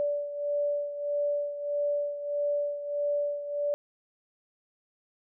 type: beating tone pair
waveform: sine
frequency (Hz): 580 / 581.6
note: D5 / D5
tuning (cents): -22 / -17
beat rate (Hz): 1.6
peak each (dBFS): -28 / -34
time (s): 0-3.74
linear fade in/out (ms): 0
effects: none